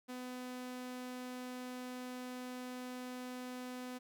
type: tone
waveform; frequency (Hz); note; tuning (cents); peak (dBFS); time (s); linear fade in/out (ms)
sawtooth; 251.1; B3; +29; -39; 0.08-3.99; 20
effects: none